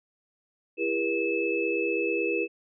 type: tone cluster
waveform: sine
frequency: 335 / 404.1 / 480 / 2607 Hz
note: E4 / G#4 / B4 / E7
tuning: +28 / -47 / -49 / -20 cents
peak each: -30 dBFS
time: 0.77-2.48 s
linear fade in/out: 50 ms
effects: none